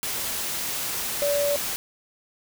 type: tone in noise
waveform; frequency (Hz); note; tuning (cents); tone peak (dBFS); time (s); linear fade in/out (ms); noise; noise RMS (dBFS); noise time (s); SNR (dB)
sine; 575; D5; -37; -21; 1.22-1.56; 0; white; -29; 0.03-1.76; +5
effects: none